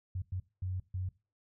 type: tone bursts at uneven times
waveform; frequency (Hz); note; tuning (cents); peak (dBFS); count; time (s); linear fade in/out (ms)
sine; 92.5; F#2; 0; -33; 4; 0.15-0.22 / 0.32-0.4 / 0.62-0.8 / 0.94-1.09; 5
effects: noise-tail reverb RT60 0.3 s tail -19 dB re dry